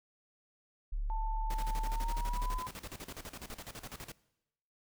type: tone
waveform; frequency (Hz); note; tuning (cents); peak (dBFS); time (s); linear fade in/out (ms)
sine; 35.87; D1; -40; -32; 0.92-2.59; 10
type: tone with pitch glide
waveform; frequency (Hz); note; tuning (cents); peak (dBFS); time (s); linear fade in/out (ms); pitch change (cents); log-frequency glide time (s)
sine; 885 to 1010.7; A5 to B5; +10 to +40; -38; 1.1-2.67; 0; +230; 1.85-2.54
type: noise with tremolo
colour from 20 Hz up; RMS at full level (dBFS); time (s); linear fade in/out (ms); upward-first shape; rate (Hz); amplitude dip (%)
pink; -44; 1.5-4.12; 5; square; 12; 80
effects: noise-tail reverb RT60 0.9 s tail -21 dB re dry